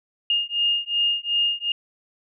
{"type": "beating tone pair", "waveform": "sine", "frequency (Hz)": [2833, 2835.7], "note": ["F7", "F7"], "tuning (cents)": [24, 26], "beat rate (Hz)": 2.7, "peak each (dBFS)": -23, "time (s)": [0.3, 1.72], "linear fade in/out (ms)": 2, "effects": []}